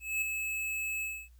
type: tone with ADSR envelope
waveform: square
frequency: 2594 Hz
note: E7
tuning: 28 cents flat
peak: -28 dBFS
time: 0-1.29 s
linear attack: 220 ms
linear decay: 3 ms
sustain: -5 dB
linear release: 270 ms
effects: added 60 Hz sine -54 dBFS peak until 1.39 s + white hiss -72 dBFS RMS until 1.39 s